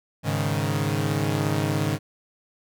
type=chord; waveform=sawtooth; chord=Ab suspended fourth; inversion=none; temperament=equal; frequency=103.83 / 138.59 / 155.56 Hz; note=Ab2 / Db3 / Eb3; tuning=0 / 0 / 0 cents; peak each=-23 dBFS; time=0.23-1.99 s; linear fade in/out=50 ms; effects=none

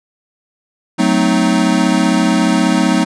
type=chord; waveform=square; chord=F# diminished seventh; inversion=none; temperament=equal with one note detuned; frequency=185 / 220 / 256.1 / 311.1 Hz; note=F#3 / A3 / C4 / Eb4; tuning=0 / 0 / -37 / 0 cents; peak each=-17 dBFS; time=0.98-3.05 s; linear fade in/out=20 ms; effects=resampled to 22050 Hz

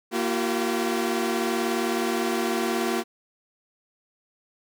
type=tone cluster; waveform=sawtooth; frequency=233.4 / 341.9 / 381.1 Hz; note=A#3 / F4 / G4; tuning=+2 / -37 / -49 cents; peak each=-24 dBFS; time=0.11-3.04 s; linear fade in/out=50 ms; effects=none

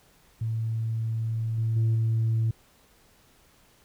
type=tone with level steps; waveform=sine; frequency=112.6 Hz; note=A2; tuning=40 cents sharp; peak=-25 / -22 / -18 / -20 dBFS; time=0.41-2.51 s; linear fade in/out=5 ms; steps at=1.58 / 1.76 / 1.95 s; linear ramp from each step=2 ms; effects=tanh soft clip ceiling -19 dBFS + pink hiss -60 dBFS RMS until 3.84 s

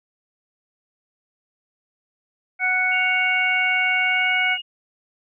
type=harmonic tone; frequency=740 Hz; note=F#5; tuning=in tune; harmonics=1 / 2 / 3; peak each=-27 / -24 / -19 dBFS; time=2.59-4.58 s; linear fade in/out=50 ms
type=tone with pitch glide; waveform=sine; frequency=2794 to 2859 Hz; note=F7 to F7; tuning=0 to +40 cents; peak=-27 dBFS; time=2.91-4.62 s; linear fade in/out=20 ms; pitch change=+40 cents; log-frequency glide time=4.02-4.37 s
effects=none

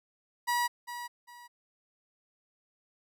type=tone with echo; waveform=30% pulse; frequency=965 Hz; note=B5; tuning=40 cents flat; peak=-24 dBFS; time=0.47-0.68 s; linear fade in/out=20 ms; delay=400 ms; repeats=2; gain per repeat=-11 dB; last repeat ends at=1.48 s; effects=none

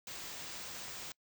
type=band-stop noise; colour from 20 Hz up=white; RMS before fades=-45 dBFS; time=0.07-1.12 s; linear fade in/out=2 ms; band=8200 to 16000 Hz; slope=48 dB/octave; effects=noise-tail reverb RT60 0.1 s tail -25 dB re dry

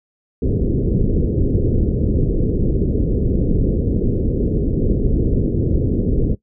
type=low-pass noise; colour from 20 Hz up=pink; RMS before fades=-17 dBFS; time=0.42-6.35 s; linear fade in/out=5 ms; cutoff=470 Hz; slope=48 dB/octave; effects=noise-tail reverb RT60 0.1 s tail -18 dB re dry

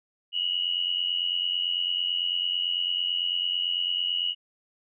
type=tone pair together; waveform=sine; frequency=2872 / 2961 Hz; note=F7 / F#7; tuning=+48 / +1 cents; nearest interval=minor second; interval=53 cents; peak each=-27 / -28 dBFS; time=0.32-4.35 s; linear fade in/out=50 ms; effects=none

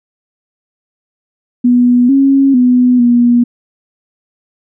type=tone with pitch steps; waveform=sine; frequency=245 / 273.3 / 248.7 / 240.4 Hz; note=B3 / C#4 / B3 / B3; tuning=-14 / -24 / +12 / -46 cents; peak=-5 dBFS; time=1.64-3.44 s; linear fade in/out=10 ms; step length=450 ms; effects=none

